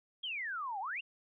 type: exponential two-way sweep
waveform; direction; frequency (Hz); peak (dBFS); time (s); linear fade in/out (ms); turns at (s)
sine; down then up; 3322 to 744 to 2931; -36; 0.23-1.01; 10; 0.8
effects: none